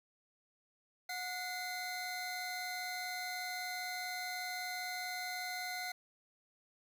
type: tone pair together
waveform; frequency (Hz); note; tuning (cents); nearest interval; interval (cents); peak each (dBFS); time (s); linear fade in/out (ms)
25% pulse; 729 / 2062; F#5 / C7; -26 / -26; octave + tritone; 1800; -38 / -38; 1.09-5.92; 5
effects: none